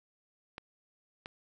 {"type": "clicks", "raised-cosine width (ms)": 0.3, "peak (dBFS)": -25, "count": 2, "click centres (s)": [0.581, 1.259], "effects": []}